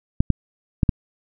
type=clicks; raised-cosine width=5 ms; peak=-3 dBFS; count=4; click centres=0.205 / 0.303 / 0.832 / 0.892 s; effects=none